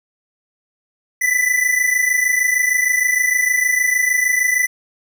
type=tone pair together; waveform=square; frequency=1975.5 / 2002 Hz; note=B6 / B6; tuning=0 / +23 cents; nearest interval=unison; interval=23 cents; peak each=-19 / -17 dBFS; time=1.21-4.67 s; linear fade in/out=10 ms; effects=none